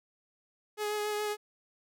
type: tone with vibrato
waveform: sawtooth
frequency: 420 Hz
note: G#4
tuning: 19 cents sharp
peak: -27 dBFS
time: 0.77-1.37 s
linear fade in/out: 50 ms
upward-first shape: triangle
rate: 7.1 Hz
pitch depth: 18 cents each way
effects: none